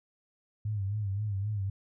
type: tone with vibrato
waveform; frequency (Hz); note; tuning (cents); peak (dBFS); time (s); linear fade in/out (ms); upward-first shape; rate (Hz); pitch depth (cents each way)
sine; 101.9; G#2; -32; -29; 0.65-1.7; 5; sine; 3.8; 95
effects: none